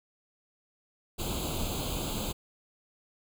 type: noise with comb filter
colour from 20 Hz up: pink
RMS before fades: -33 dBFS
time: 1.18-2.33 s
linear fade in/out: 20 ms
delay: 0.27 ms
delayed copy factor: +0.95
effects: none